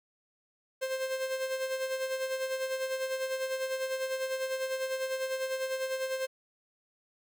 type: tone with tremolo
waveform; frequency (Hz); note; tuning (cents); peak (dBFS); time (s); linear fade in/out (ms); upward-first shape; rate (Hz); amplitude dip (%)
45% pulse; 525; C5; +6; -29; 0.81-6.27; 20; sine; 10; 55
effects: none